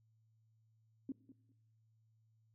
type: tone with echo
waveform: sine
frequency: 269.2 Hz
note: C4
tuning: 49 cents sharp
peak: -38 dBFS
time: 1.09-1.12 s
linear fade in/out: 2 ms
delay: 200 ms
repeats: 2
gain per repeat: -15 dB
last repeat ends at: 1.52 s
effects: noise-tail reverb RT60 0.9 s tail -20 dB re dry + added 111 Hz sine -70 dBFS peak until 2.54 s